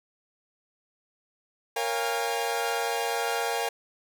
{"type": "chord", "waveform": "sawtooth", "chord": "Bb minor seventh", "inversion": "none", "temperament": "equal with one note detuned", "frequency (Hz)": [466.2, 554.4, 698.5, 813], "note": ["Bb4", "Db5", "F5", "Ab5"], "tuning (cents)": [0, 0, 0, -37], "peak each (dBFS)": [-27, -32, -29, -27], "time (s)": [1.76, 3.69], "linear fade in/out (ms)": 5, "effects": []}